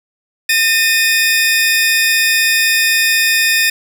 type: tone pair together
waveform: sawtooth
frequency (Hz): 1813.9 / 2489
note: A#6 / D#7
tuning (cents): -48 / 0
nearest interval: perfect fourth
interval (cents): 548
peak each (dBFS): -10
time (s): 0.49-3.7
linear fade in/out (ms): 5
effects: none